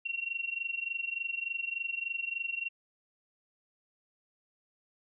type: tone with amplitude modulation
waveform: sine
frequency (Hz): 2740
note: F7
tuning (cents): -34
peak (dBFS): -29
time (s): 0.05-2.69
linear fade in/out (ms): 10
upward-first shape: sine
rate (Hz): 23.4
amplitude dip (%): 85
effects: none